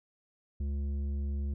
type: tone with tanh clipping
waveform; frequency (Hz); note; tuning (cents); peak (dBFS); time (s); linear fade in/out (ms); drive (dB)
triangle; 70.6; C#2; +32; -32; 0.6-1.54; 5; 13
effects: none